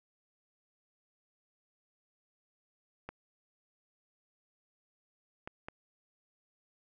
clicks, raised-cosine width 0.5 ms, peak -26 dBFS, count 3, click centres 3.09 / 5.475 / 5.685 s, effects none

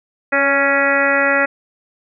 harmonic tone with a mistuned harmonic, 277.5 Hz, C#4, 2 cents sharp, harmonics 1 / 2 / 3 / 4 / 5 / 6 / 7 / 8 / 9, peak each -24 / -18 / -25 / -28 / -19 / -20 / -18 / -28 / -25 dBFS, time 0.32-1.46 s, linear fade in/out 10 ms, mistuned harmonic 2, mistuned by +19 cents, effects none

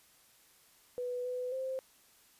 sine tone with pitch steps, 493.8 / 499.7 / 524 Hz, B4 / B4 / C5, 0 / +20 / +2 cents, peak -34 dBFS, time 0.98-1.79 s, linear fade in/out 0 ms, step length 270 ms, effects white hiss -64 dBFS RMS until 2.39 s + resampled to 32000 Hz

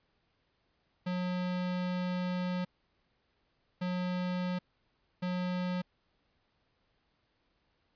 square tone bursts at uneven times, 180.7 Hz, F#3, 41 cents flat, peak -32 dBFS, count 3, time 1.06-2.65 / 3.81-4.59 / 5.22-5.82 s, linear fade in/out 10 ms, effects pink hiss -75 dBFS RMS until 7.95 s + resampled to 11025 Hz

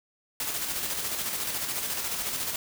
white noise with tremolo, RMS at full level -30 dBFS, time 0.4-2.56 s, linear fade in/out 2 ms, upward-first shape square, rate 14 Hz, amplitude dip 35%, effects none

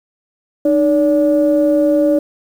sine tone pair together, 305 / 574.1 Hz, D#4 / D5, -34 / -39 cents, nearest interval major seventh, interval 1095 cents, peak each -12 dBFS, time 0.65-2.19 s, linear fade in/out 5 ms, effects tanh soft clip ceiling -3 dBFS + 7-bit

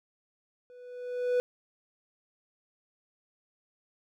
triangle tone with level ramp, 493.9 Hz, B4, in tune, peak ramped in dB -48 to -20 dBFS, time 0.7-1.4 s, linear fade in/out 0 ms, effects none

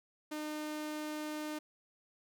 sawtooth tone, 304.1 Hz, D#4, 40 cents flat, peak -34 dBFS, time 0.31-1.59 s, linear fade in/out 10 ms, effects none

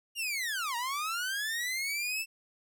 sawtooth linear two-way sweep, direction down then up, 2876 to 921 to 2675 Hz, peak -28 dBFS, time 0.15-2.26 s, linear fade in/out 50 ms, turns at 0.76 s, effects none

